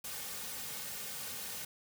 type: noise with comb filter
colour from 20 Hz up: white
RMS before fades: -42 dBFS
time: 0.04-1.65 s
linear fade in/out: 5 ms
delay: 3 ms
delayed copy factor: -0.7
effects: none